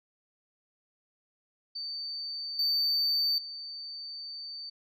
sine tone with level steps, 4576 Hz, D8, 46 cents flat, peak -34 / -22 / -38 dBFS, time 1.75-4.7 s, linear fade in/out 10 ms, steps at 2.59 / 3.38 s, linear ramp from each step 2 ms, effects tanh soft clip ceiling -24 dBFS

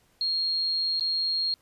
sine tone with dropouts, 4255 Hz, C8, 28 cents sharp, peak -24 dBFS, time 0.21-1.54 s, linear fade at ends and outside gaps 1 ms, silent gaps 0.997-1.008 s, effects pink hiss -65 dBFS RMS until 1.61 s + resampled to 32000 Hz

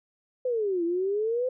sine exponential two-way sweep, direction down then up, 518 to 332.5 to 518 Hz, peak -24 dBFS, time 0.45-1.49 s, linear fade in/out 5 ms, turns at 0.84 s, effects none

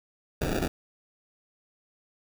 violet noise with sample-and-hold, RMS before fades -28 dBFS, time 0.41-0.68 s, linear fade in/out 5 ms, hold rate 1050 Hz, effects none

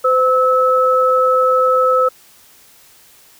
sine tone pair together, 512.2 / 1300 Hz, C5 / E6, -37 / -24 cents, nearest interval octave + major third, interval 1613 cents, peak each -13 dBFS, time 0.04-2.09 s, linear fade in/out 10 ms, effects white hiss -47 dBFS RMS until 3.39 s

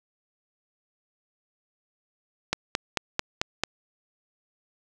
click train, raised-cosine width 0.2 ms, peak -6 dBFS, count 6, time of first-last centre 2.53-3.636 s, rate 4.52 Hz, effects none

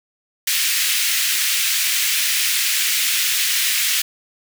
pink high-pass noise, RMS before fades -19 dBFS, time 0.47-4.02 s, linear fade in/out 5 ms, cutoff 2000 Hz, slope 24 dB/octave, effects none

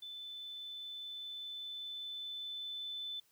sine tone with level ramp, 3515 Hz, A7, 2 cents flat, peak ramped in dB -44 to -39 dBFS, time 0.02-3.2 s, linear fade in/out 5 ms, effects white hiss -71 dBFS RMS until 3.31 s

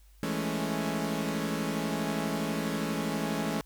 sawtooth chord, A major seventh, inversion second, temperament equal, 164.81 / 207.7 / 220 / 277.2 Hz, E3 / G#3 / A3 / C#4, 0 / 0 / 0 / 0 cents, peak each -31 dBFS, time 0.23-3.61 s, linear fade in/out 0 ms, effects added 50 Hz sine -54 dBFS peak until 3.65 s + white hiss -66 dBFS RMS until 3.65 s

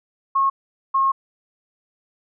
sine tone pair in turn, 1088 / 1080.5 Hz, C#6 / C#6, -33 / -45 cents, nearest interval unison, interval 12 cents, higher first, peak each -15 dBFS, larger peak neither, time 0.35-0.5 / 0.94-1.12 s, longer second, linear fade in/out 10 ms, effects none

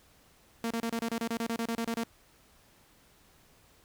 sawtooth tone bursts, 230 Hz, A#3, 23 cents flat, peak -26 dBFS, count 15, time 0.64-2.037 s, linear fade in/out 2 ms, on 67 ms, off 28 ms, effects pink hiss -62 dBFS RMS until 3.84 s

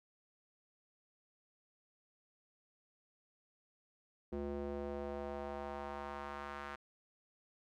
square tone with band-pass filter sweep, 71.2 Hz, C#2, 47 cents sharp, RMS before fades -43 dBFS, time 4.32-6.76 s, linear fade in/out 10 ms, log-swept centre 360 to 1400 Hz, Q 1.6, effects none

